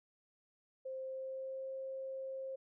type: tone with pitch glide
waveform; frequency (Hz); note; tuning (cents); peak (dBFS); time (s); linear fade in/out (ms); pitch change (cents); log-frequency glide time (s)
sine; 525 to 531.7; C5 to C5; +6 to +28; -40; 0.85-2.56; 10; +22; 0.99-1.73
effects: none